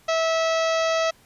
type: harmonic tone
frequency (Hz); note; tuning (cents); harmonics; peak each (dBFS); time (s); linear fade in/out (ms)
651; E5; -22; 1 / 2 / 3 / 4 / 5 / 6 / 7 / 8 / 9 / 10; -21 / -27 / -31 / -33 / -35 / -37 / -38 / -39 / -40 / -41; 0.08-1.11; 10
effects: pink hiss -56 dBFS RMS until 1.25 s + resampled to 32000 Hz